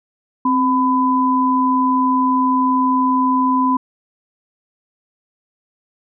sine tone pair together, 261.6 / 1002.6 Hz, C4 / B5, 0 / +26 cents, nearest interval octave + major seventh, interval 2326 cents, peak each -16 / -15 dBFS, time 0.45-3.77 s, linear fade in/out 5 ms, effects none

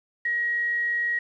sine tone with quantisation, 1897 Hz, A#6, 30 cents sharp, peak -22 dBFS, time 0.25-1.19 s, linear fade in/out 5 ms, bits 7, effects low-pass 3000 Hz 12 dB/octave

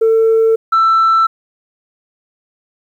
sine tone pair in turn, 448.2 / 1330.7 Hz, A4 / E6, +32 / +16 cents, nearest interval octave + perfect fifth, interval 1884 cents, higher second, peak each -6 dBFS, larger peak neither, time 0.01-0.56 / 0.72-1.27 s, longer neither, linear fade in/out 10 ms, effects tanh soft clip ceiling -6 dBFS + 8-bit

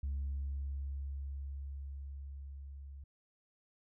sine tone with level ramp, 69.3 Hz, C#2, in tune, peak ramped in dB -32 to -46 dBFS, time 0.03-3.04 s, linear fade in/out 5 ms, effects tanh soft clip ceiling -32 dBFS

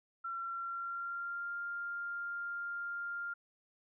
sine tone with pitch glide, 1361 to 1398.5 Hz, F6 to F6, -45 to +2 cents, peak -37 dBFS, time 0.24-3.34 s, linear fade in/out 10 ms, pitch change +47 cents, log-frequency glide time 0.4-1.53 s, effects none

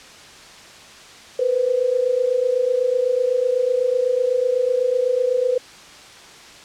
sine tone pair together, 481.5 / 509.5 Hz, B4 / C5, -44 / -46 cents, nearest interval minor second, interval 98 cents, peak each -21 / -18 dBFS, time 1.39-5.58 s, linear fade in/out 5 ms, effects white hiss -42 dBFS RMS until 6.64 s + low-pass 6000 Hz 12 dB/octave

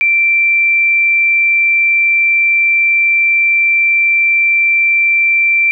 sine tone, 2349 Hz, D7, in tune, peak -8 dBFS, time 0.01-5.71 s, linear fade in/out 0 ms, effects none

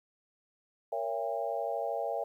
sine chord, A# diminished seventh, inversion none, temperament just, 466.2 / 559.4 / 671.3 / 805.5 Hz, A#4 / C#5 / E5 / G5, 0 / +16 / +31 / +47 cents, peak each -38 / -36 / -35 / -37 dBFS, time 0.92-2.24 s, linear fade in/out 5 ms, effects 11-bit

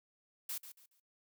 blue noise with echo, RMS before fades -40 dBFS, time 0.49-0.58 s, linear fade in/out 5 ms, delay 140 ms, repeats 3, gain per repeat -11 dB, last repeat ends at 1 s, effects noise-tail reverb RT60 0.1 s tail -22 dB re dry

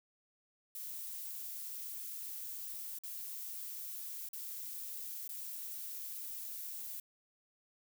violet noise with dropouts, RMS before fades -44 dBFS, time 0.75-7 s, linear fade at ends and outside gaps 2 ms, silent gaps 2.987-3.036 / 4.288-4.332 / 5.278-5.291 s, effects none

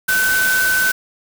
sine tone in noise, 1518 Hz, F#6, 44 cents sharp, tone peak -14 dBFS, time 0.08-0.92 s, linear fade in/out 10 ms, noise white, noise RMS -22 dBFS, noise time 0.08-0.92 s, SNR +5 dB, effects none

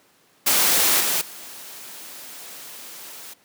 white noise with level steps, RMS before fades -18 / -22 / -39 dBFS, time 0.46-3.34 s, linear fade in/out 10 ms, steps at 1 / 1.21 s, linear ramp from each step 5 ms, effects pink hiss -58 dBFS RMS until 3.44 s + high-pass 200 Hz 12 dB/octave

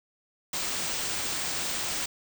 white band-stop noise, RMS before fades -31 dBFS, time 0.53-2.06 s, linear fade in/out 5 ms, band 9300 to 16000 Hz, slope 96 dB/octave, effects none

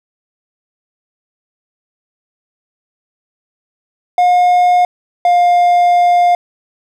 triangle tone pair in turn, 716 / 705.7 Hz, F5 / F5, +43 / +18 cents, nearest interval unison, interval 25 cents, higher first, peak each -5 dBFS, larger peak neither, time 4.18-4.85 / 5.25-6.35 s, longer second, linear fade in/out 2 ms, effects none

